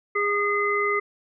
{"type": "harmonic tone", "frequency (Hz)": 409.7, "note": "G#4", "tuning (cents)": -24, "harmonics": [1, 3, 5], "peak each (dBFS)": [-25, -25, -25], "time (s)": [0.15, 1], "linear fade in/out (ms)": 10, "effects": []}